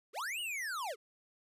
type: linear two-way sweep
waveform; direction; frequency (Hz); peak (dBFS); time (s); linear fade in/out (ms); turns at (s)
square; up then down; 332.9 to 2969 to 377.5; -37; 0.13-0.96; 50; 0.4
effects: resampled to 32000 Hz